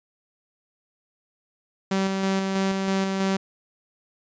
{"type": "tone with tremolo", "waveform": "sawtooth", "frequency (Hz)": 192.8, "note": "G3", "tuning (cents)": -28, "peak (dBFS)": -17, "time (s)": [1.91, 3.37], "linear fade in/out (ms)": 5, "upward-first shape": "square", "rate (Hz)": 3.1, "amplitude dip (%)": 30, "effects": ["resampled to 16000 Hz"]}